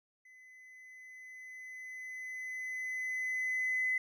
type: tone with level ramp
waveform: triangle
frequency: 2023 Hz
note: B6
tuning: 41 cents sharp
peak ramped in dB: -54 to -25 dBFS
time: 0.25-3.98 s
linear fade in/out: 5 ms
effects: tanh soft clip ceiling -27 dBFS